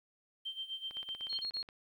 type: tone with tremolo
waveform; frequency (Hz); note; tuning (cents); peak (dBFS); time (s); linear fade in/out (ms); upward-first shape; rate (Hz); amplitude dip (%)
sine; 3136; G7; 0; -36; 0.45-1.44; 10; sine; 7.9; 80
type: click train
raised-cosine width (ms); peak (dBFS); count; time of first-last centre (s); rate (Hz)
0.3; -34; 14; 0.91-1.688; 16.7
type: tone bursts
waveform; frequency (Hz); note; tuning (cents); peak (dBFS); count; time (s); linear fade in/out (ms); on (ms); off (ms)
sine; 4288; C8; +42; -35; 3; 1.29-1.629; 10; 93; 30
effects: 11-bit